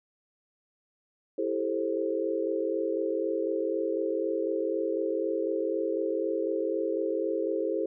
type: chord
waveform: sine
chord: A minor seventh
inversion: second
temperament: just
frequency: 330 / 396 / 440 / 528 Hz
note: E4 / G4 / A4 / C5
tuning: +2 / +18 / 0 / +16 cents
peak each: -32 dBFS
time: 1.38-7.86 s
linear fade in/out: 5 ms
effects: none